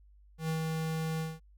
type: tone with ADSR envelope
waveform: square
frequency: 160.1 Hz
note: D#3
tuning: 50 cents sharp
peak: -30 dBFS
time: 0.38-1.4 s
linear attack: 110 ms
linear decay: 100 ms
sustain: -2 dB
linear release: 200 ms
effects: added 50 Hz sine -56 dBFS peak until 1.57 s